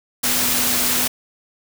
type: tone in noise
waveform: sine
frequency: 246.9 Hz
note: B3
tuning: in tune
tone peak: -30 dBFS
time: 0.23-1.08 s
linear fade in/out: 10 ms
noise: white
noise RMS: -19 dBFS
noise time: 0.23-1.08 s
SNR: -14 dB
effects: none